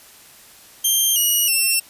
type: tone with pitch steps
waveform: 5% pulse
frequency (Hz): 3168 / 2903 / 2702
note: G7 / F#7 / E7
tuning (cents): +18 / -34 / +42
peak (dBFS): -7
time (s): 0.84-1.8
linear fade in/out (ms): 10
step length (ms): 320
effects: white hiss -46 dBFS RMS until 1.89 s + resampled to 32000 Hz